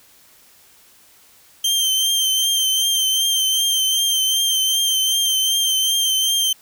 sawtooth tone with vibrato, 3137 Hz, G7, 1 cent sharp, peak -13 dBFS, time 1.64-6.53 s, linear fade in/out 5 ms, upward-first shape triangle, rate 2.6 Hz, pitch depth 36 cents each way, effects white hiss -51 dBFS RMS until 6.61 s

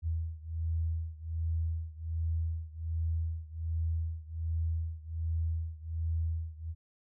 sine beating tone pair, 81.1 / 82.4 Hz, E2 / E2, -28 / 0 cents, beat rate 1.3 Hz, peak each -33 / -35 dBFS, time 0.02-6.75 s, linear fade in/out 50 ms, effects none

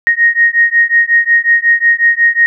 sine beating tone pair, 1864.7 / 1870.2 Hz, A#6 / A#6, 0 / +5 cents, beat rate 5.5 Hz, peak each -10 dBFS, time 0.07-2.46 s, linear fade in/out 0 ms, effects none

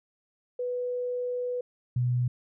sine tone pair in turn, 493.9 / 123.47 Hz, B4 / B2, 0 / 0 cents, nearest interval 2 octaves, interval 2400 cents, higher first, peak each -28 / -23 dBFS, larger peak second, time 0.59-1.61 / 1.96-2.28 s, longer first, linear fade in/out 5 ms, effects none

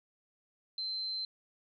sine tone, 4100 Hz, C8, 36 cents flat, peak -34 dBFS, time 0.78-1.25 s, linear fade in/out 2 ms, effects none

